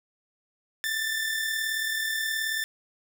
sawtooth tone pair together, 1742 / 1780.7 Hz, A6 / A6, -18 / +20 cents, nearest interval unison, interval 38 cents, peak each -31 / -24 dBFS, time 0.84-2.64 s, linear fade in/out 0 ms, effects none

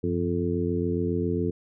harmonic tone with a mistuned harmonic, 87.31 Hz, F2, in tune, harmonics 1 / 2 / 3 / 4 / 5, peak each -30 / -30 / -30 / -30 / -30 dBFS, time 0.03-1.51 s, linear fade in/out 10 ms, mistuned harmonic 1, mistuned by +120 cents, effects none

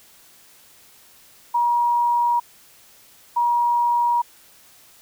sine tone pair in turn, 954 / 954 Hz, A#5 / A#5, +40 / +40 cents, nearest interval unison, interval 0 cents, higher neither, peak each -16 dBFS, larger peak neither, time 1.54-2.4 / 3.36-4.22 s, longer neither, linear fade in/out 10 ms, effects white hiss -51 dBFS RMS until 5.01 s

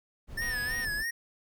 brown noise, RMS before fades -41 dBFS, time 0.27-1.05 s, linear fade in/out 50 ms
square tone with vibrato, 1771 Hz, A6, 11 cents sharp, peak -31 dBFS, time 0.37-1.11 s, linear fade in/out 10 ms, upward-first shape sine, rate 3.1 Hz, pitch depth 100 cents each way
click train, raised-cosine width 0.3 ms, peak -30 dBFS, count 107, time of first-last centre 0.42-0.847 s, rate 248 Hz
effects none

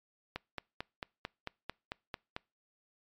click train, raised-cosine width 0.3 ms, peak -21 dBFS, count 10, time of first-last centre 0.36-2.364 s, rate 4.49 Hz, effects noise-tail reverb RT60 0.3 s tail -26 dB re dry + MP3 96 kbps

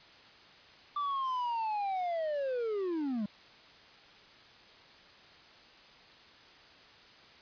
triangle linear sweep, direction down, 1177 to 197.1 Hz, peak -29 dBFS, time 0.96-3.26 s, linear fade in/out 5 ms, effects white hiss -56 dBFS RMS until 7.41 s + resampled to 11025 Hz

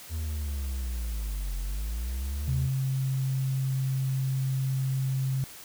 triangle linear two-way sweep, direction down then up, 82.1 to 43.65 to 82.1 Hz, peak -27 dBFS, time 0.09-2.7 s, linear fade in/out 50 ms, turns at 1.57 s
sine tone, 132.8 Hz, C3, 26 cents sharp, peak -25 dBFS, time 2.48-5.44 s, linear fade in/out 0 ms
effects white hiss -46 dBFS RMS until 5.64 s

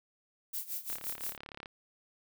violet noise with tremolo, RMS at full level -36 dBFS, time 0.53-1.37 s, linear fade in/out 10 ms, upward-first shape sine, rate 5.8 Hz, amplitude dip 85%
click train, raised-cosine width 0.3 ms, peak -28 dBFS, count 28, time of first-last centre 0.9-1.658 s, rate 35.6 Hz
effects none

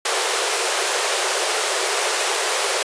pink high-pass noise, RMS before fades -21 dBFS, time 0.05-2.83 s, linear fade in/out 5 ms, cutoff 370 Hz, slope 96 dB/octave, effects resampled to 22050 Hz

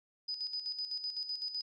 sine tone with tremolo, 4985 Hz, D#8, 2 cents sharp, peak -34 dBFS, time 0.28-1.62 s, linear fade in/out 10 ms, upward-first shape square, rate 7.9 Hz, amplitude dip 60%, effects none

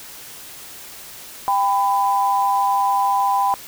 sine tone pair together, 793.7 / 1000 Hz, G5 / B5, +21 / +21 cents, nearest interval major third, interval 400 cents, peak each -18 dBFS, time 1.48-3.54 s, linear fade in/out 0 ms, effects white hiss -38 dBFS RMS until 3.67 s

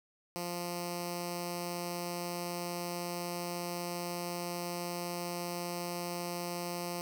5% pulse tone with notch filter, 174.61 Hz, F3, in tune, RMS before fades -38 dBFS, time 0.36-7.01 s, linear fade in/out 0 ms, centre 1600 Hz, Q 0.71, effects 11-bit

